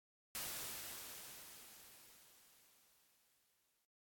white noise with exponential decay, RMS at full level -43 dBFS, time 0.35-3.85 s, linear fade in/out 0 ms, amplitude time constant 760 ms, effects AAC 64 kbps

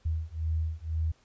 sine beating tone pair, 79 / 81 Hz, D#2 / E2, +27 / -30 cents, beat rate 2 Hz, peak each -31 dBFS, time 0.05-1.12 s, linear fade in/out 10 ms, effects pink hiss -65 dBFS RMS until 1.24 s + resampled to 16000 Hz

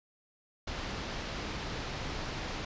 pink low-pass noise, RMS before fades -38 dBFS, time 0.67-2.65 s, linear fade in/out 5 ms, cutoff 5500 Hz, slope 24 dB/octave, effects resampled to 16000 Hz

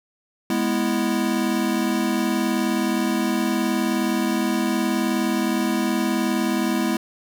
square chord, E major, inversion first, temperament equal, 207.7 / 246.9 / 329.6 Hz, G#3 / B3 / E4, 0 / 0 / 0 cents, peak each -25 dBFS, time 0.5-6.97 s, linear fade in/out 2 ms, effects none

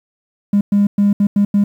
triangle tone bursts at uneven times, 202.8 Hz, G#3, 41 cents flat, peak -6 dBFS, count 6, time 0.53-0.61 / 0.72-0.87 / 0.98-1.13 / 1.2-1.27 / 1.36-1.45 / 1.54-1.64 s, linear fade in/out 5 ms, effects tanh soft clip ceiling -6 dBFS + 8-bit

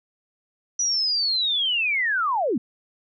sine linear sweep, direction down, 5920 to 194.8 Hz, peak -20 dBFS, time 0.79-2.58 s, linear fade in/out 5 ms, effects none

